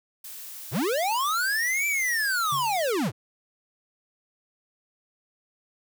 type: noise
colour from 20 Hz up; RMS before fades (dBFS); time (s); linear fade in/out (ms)
blue; -40; 0.24-2.92; 5
type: linear two-way sweep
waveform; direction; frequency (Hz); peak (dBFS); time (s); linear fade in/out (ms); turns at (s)
square; up then down; 82.41 to 2349 to 82.41; -24; 0.71-3.12; 50; 1.87
type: tone with exponential decay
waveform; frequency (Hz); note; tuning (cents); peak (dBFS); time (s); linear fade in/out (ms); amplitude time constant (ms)
sine; 140.8; C#3; +27; -31; 2.52-2.91; 5; 83
effects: none